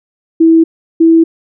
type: tone pair in turn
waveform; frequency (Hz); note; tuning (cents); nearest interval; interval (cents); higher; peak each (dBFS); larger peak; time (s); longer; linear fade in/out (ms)
sine; 326.6 / 328.1; E4 / E4; -16 / -8; unison; 8; second; -3; neither; 0.4-0.64 / 1-1.24; neither; 10
effects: none